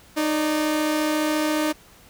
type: tone pair together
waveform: sawtooth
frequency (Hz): 307.2 / 580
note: D#4 / D5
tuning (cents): -22 / -22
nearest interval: major seventh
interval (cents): 1100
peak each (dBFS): -17 / -26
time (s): 0.16-1.73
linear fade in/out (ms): 20
effects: pink hiss -51 dBFS RMS until 2.09 s